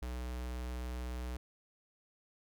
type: tone with notch filter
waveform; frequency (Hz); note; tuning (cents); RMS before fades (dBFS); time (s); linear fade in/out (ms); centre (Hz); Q
square; 61.74; B1; 0; -40; 0.02-1.37; 5; 140; 1.4
effects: none